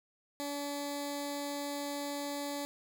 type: tone with notch filter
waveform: 10% pulse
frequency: 286.3 Hz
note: D4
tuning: 44 cents flat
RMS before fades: -38 dBFS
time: 0.4-2.65 s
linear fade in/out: 0 ms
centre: 1400 Hz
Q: 0.96
effects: none